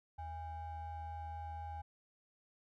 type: ring-modulated tone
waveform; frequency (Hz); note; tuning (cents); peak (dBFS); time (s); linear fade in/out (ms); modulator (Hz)
triangle; 367.5; F#4; -12; -37; 0.18-1.82; 10; 448
effects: none